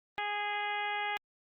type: harmonic tone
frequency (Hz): 413.2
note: G#4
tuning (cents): -9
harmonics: 1 / 2 / 3 / 4 / 5 / 6 / 7 / 8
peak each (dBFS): -46 / -35 / -44 / -40 / -38 / -43 / -45 / -47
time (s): 0.18-1.17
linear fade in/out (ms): 0
effects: Opus 24 kbps